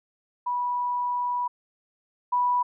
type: tone pair in turn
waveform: sine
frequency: 979 / 982.9 Hz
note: B5 / B5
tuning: -15 / -9 cents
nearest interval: unison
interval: 6 cents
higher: second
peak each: -24 / -20 dBFS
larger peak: second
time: 0.46-1.48 / 2.32-2.63 s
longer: first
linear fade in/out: 10 ms
effects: none